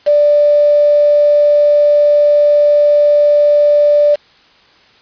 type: tone with quantisation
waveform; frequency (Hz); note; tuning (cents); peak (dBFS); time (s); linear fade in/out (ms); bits
sine; 587.3; D5; 0; -6; 0.06-4.16; 20; 4
effects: white hiss -47 dBFS RMS until 5.01 s + resampled to 11025 Hz